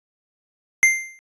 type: tone with exponential decay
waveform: square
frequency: 2093 Hz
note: C7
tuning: in tune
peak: -9 dBFS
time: 0.83-1.19 s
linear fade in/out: 0 ms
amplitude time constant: 77 ms
effects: resampled to 22050 Hz